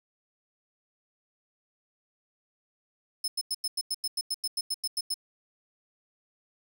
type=tone bursts; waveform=sawtooth; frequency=5210 Hz; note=E8; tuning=21 cents flat; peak=-25 dBFS; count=15; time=3.24-5.142 s; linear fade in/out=5 ms; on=40 ms; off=93 ms; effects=none